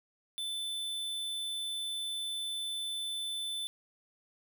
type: tone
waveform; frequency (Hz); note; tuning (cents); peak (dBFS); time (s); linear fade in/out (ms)
square; 3520; A7; 0; -35; 0.38-3.67; 0
effects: none